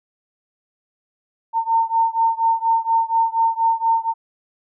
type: beating tone pair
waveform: sine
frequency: 907 / 911.2 Hz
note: A#5 / A#5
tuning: -48 / -40 cents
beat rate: 4.2 Hz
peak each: -18 / -19 dBFS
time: 1.53-4.14 s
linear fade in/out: 50 ms
effects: none